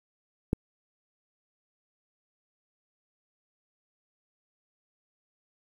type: click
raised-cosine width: 3 ms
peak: -11 dBFS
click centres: 0.531 s
effects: 8-bit